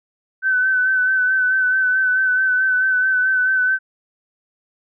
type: tone with vibrato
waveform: sine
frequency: 1520 Hz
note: F#6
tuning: 46 cents sharp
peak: -14 dBFS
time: 0.42-3.79 s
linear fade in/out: 50 ms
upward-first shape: sine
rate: 4.6 Hz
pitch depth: 30 cents each way
effects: none